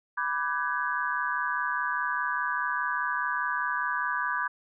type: chord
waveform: sine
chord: G# half-diminished seventh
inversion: first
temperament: equal with one note detuned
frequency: 987.8 / 1174.7 / 1516.3 / 1661.2 Hz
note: B5 / D6 / F#6 / G#6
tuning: 0 / 0 / +42 / 0 cents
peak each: -32 dBFS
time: 0.17-4.48 s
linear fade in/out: 10 ms
effects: none